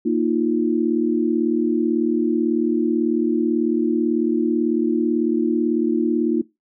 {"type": "chord", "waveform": "sine", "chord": "Bb suspended fourth", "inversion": "none", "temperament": "equal", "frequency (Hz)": [233.1, 311.1, 349.2], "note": ["Bb3", "Eb4", "F4"], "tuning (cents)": [0, 0, 0], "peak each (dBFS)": -21, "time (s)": [0.05, 6.42], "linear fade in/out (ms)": 10, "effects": ["noise-tail reverb RT60 0.2 s tail -19 dB re dry"]}